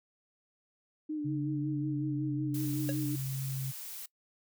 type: tone with vibrato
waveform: sine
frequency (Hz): 301.9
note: D4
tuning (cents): +48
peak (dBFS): -32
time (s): 1.09-3.16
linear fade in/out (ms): 10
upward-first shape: sine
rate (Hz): 5.4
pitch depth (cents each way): 40
type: tone with pitch glide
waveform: sine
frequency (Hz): 140.2 to 133.95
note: C#3 to C3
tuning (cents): +20 to +41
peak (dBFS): -33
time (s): 1.24-3.72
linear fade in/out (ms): 20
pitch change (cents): -79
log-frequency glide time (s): 1.66-2.42
type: noise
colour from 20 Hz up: blue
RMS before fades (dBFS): -43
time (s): 2.54-4.06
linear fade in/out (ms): 5
type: tone with exponential decay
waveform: square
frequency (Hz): 553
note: C#5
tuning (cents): -4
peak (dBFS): -30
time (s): 2.89-2.96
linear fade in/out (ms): 0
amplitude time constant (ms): 15
effects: noise-tail reverb RT60 0.1 s tail -21 dB re dry